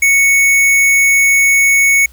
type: tone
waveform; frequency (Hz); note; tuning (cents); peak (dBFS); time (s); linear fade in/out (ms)
square; 2217; C#7; 0; -8; 0.02-2.06; 5
effects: added 60 Hz sine -39 dBFS peak until 2.12 s + white hiss -48 dBFS RMS until 2.12 s